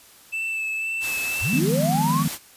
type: tone with vibrato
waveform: triangle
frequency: 2637 Hz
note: E7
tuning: in tune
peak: -23 dBFS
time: 0.32-1.6 s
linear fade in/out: 20 ms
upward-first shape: sine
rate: 2 Hz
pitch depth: 20 cents each way
type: noise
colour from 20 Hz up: white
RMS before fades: -31 dBFS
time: 1-2.39 s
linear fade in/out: 50 ms
type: linear sweep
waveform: sine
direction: up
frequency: 53 to 1174.7 Hz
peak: -22 dBFS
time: 1.4-2.25 s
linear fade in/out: 50 ms
type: chord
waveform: sine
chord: F half-diminished seventh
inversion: third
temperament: equal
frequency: 155.56 / 174.61 / 207.7 / 246.9 Hz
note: Eb3 / F3 / Ab3 / Cb4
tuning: 0 / 0 / 0 / 0 cents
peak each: -23 / -26 / -27 / -27 dBFS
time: 1.53-2.28 s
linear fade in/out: 5 ms
effects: white hiss -50 dBFS RMS until 2.56 s + resampled to 32000 Hz